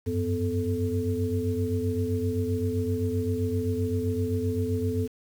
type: tone cluster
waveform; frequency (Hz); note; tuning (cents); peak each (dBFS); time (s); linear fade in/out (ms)
sine; 91.7 / 99.4 / 251.1 / 438.1; F#2 / G2 / B3 / A4; -15 / +25 / +29 / -7; -30; 0.06-5.08; 20
effects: 8-bit